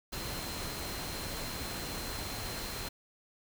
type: tone in noise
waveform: sine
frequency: 4140 Hz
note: C8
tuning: 19 cents flat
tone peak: -46 dBFS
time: 0.12-2.89 s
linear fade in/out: 10 ms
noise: pink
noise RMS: -39 dBFS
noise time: 0.12-2.89 s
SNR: -10 dB
effects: none